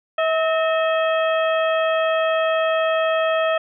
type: harmonic tone with a mistuned harmonic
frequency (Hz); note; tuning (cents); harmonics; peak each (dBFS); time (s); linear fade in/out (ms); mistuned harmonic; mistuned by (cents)
644; E5; -41; 1 / 2 / 3 / 4 / 5; -18 / -24 / -28 / -30 / -32; 0.18-3.58; 5; 3; -88
effects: none